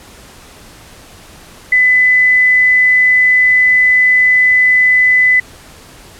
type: tone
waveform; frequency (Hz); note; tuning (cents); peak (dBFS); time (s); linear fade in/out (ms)
sine; 2005; B6; +26; -6; 1.72-5.4; 5
effects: pink hiss -38 dBFS RMS until 6.19 s + low-pass 12000 Hz 12 dB/octave